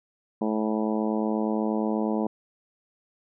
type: harmonic tone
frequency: 108.4 Hz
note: A2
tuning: 25 cents flat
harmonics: 2 / 3 / 4 / 5 / 6 / 7 / 8 / 9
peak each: -26 / -30 / -32 / -34 / -36 / -37 / -38 / -39 dBFS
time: 0.41-2.27 s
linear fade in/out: 5 ms
effects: none